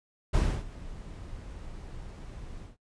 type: noise with ADSR envelope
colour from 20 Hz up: brown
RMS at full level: -22 dBFS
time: 0.33-2.77 s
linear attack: 16 ms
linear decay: 290 ms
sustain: -20 dB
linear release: 150 ms
effects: noise-tail reverb RT60 0.1 s tail -23 dB re dry + resampled to 22050 Hz